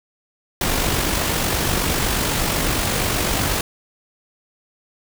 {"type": "noise with amplitude modulation", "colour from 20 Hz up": "pink", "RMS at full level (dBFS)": -19, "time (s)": [0.61, 3.61], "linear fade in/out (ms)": 2, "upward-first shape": "sine", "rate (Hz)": 48.2, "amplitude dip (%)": 35, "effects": []}